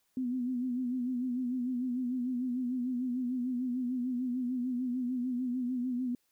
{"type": "tone with vibrato", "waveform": "sine", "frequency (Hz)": 250, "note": "B3", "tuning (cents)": 21, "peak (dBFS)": -30, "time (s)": [0.17, 6.15], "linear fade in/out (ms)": 2, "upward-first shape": "sine", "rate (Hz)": 6.7, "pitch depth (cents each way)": 64, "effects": ["white hiss -75 dBFS RMS until 6.31 s"]}